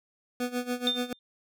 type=tone with tremolo; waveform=25% pulse; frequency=246.6 Hz; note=B3; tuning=2 cents flat; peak=-23 dBFS; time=0.4-1.13 s; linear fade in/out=2 ms; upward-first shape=sine; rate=7 Hz; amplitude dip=85%
type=tone with exponential decay; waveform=sine; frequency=3600 Hz; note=A7; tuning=39 cents sharp; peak=-21 dBFS; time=0.87-1.19 s; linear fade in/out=1 ms; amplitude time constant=68 ms
effects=none